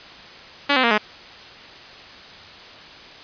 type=tone with pitch steps; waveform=5% pulse; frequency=284.5 / 257.9 / 233.8 / 211.9 Hz; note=C#4 / C4 / A#3 / G#3; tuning=+45 / -25 / +5 / +35 cents; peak=-4 dBFS; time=0.69-0.982 s; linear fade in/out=10 ms; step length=73 ms; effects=white hiss -41 dBFS RMS until 3.23 s + resampled to 11025 Hz